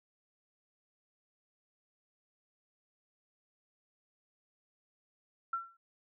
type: tone with exponential decay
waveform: sine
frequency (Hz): 1355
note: E6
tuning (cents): +47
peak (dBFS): -29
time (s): 5.53-5.77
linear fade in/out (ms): 5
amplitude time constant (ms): 52
effects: none